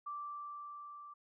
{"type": "tone with level ramp", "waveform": "sine", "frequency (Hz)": 1170, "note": "D6", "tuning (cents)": -7, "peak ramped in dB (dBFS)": [-39, -49], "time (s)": [0.06, 1.14], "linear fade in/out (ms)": 10, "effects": []}